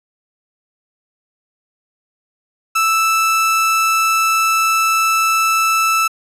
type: tone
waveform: 30% pulse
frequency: 1318.5 Hz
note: E6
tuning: in tune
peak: -10 dBFS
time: 2.75-6.08 s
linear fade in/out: 10 ms
effects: resampled to 32000 Hz